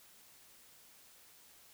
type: silence
effects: white hiss -61 dBFS RMS until 1.73 s